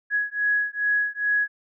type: beating tone pair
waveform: sine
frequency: 1671 / 1673.4 Hz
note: G#6 / G#6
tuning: +10 / +13 cents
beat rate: 2.4 Hz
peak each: -24 / -24 dBFS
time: 0.1-1.48 s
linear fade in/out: 50 ms
effects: none